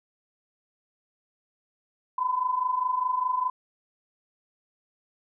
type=tone pair together; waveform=sine; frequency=990 / 1014.9 Hz; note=B5 / B5; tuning=+4 / +47 cents; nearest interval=unison; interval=43 cents; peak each=-29 / -25 dBFS; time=2.18-3.5 s; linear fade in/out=5 ms; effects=none